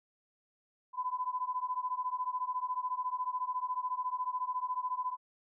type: beating tone pair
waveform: sine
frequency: 1000 / 1014 Hz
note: B5 / B5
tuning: +21 / +45 cents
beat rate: 14 Hz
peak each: -35 / -36 dBFS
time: 0.93-5.17 s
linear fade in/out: 50 ms
effects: none